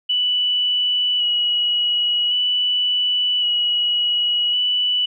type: tone with vibrato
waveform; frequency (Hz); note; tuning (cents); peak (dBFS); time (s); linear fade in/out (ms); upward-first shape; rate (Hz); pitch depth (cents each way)
sine; 2941; F#7; -11; -16; 0.09-5.06; 10; square; 0.45; 15
effects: none